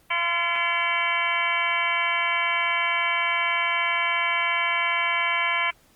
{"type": "harmonic tone with a mistuned harmonic", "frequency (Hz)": 342.8, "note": "F4", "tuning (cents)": -32, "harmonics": [2, 3, 4, 5, 6, 7, 8, 9], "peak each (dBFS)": [-34, -27, -33, -31, -30, -25, -34, -32], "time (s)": [0.1, 5.71], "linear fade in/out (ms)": 10, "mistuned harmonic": 7, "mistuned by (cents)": -84, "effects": ["pink hiss -59 dBFS RMS until 5.95 s", "Opus 32 kbps"]}